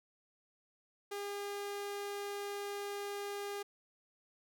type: tone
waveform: sawtooth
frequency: 404.8 Hz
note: G#4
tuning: 44 cents flat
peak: -35 dBFS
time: 1.11-3.63 s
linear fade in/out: 10 ms
effects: none